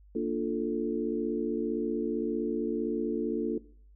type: chord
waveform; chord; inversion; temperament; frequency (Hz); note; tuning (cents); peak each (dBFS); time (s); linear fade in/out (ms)
sine; Bb major seventh; none; equal with one note detuned; 231.9 / 293.7 / 349.2 / 440; Bb3 / D4 / F4 / A4; -9 / 0 / 0 / 0; -33; 0.15-3.58; 5
effects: noise-tail reverb RT60 0.5 s tail -18 dB re dry + added 50 Hz sine -53 dBFS peak until 3.95 s